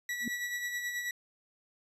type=tone with tremolo; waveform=40% pulse; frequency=1943 Hz; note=B6; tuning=29 cents flat; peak=-31 dBFS; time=0.09-1.11 s; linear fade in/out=2 ms; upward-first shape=sine; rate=9.3 Hz; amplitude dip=45%
type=tone with exponential growth; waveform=sine; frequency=236.4 Hz; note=A#3; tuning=24 cents sharp; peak=-28 dBFS; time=0.2-0.28 s; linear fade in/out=2 ms; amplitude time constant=17 ms
effects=resampled to 32000 Hz